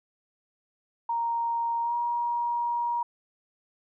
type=tone with pitch glide; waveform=sine; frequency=932.3 to 950.2 Hz; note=A#5 to A#5; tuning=0 to +33 cents; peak=-25 dBFS; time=1.09-3.03 s; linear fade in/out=5 ms; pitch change=+33 cents; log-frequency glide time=1.82-1.94 s; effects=none